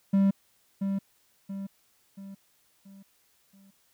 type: tone with echo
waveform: triangle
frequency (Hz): 196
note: G3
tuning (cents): 0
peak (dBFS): -17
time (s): 0.13-0.31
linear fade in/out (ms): 10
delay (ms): 680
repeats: 5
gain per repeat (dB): -7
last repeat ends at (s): 3.71
effects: white hiss -67 dBFS RMS until 3.93 s